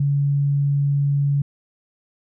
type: tone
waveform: sine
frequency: 141.7 Hz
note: C#3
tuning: 38 cents sharp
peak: -16 dBFS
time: 0-1.42 s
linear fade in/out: 5 ms
effects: none